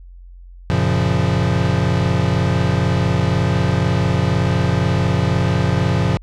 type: chord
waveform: square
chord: Gb major seventh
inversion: none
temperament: equal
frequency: 92.5 / 116.54 / 138.59 / 174.61 Hz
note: Gb2 / Bb2 / Db3 / F3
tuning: 0 / 0 / 0 / 0 cents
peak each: -21 dBFS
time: 0.7-6.17 s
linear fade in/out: 0 ms
effects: added 44 Hz sine -36 dBFS peak until 6.22 s + low-pass 5000 Hz 12 dB/octave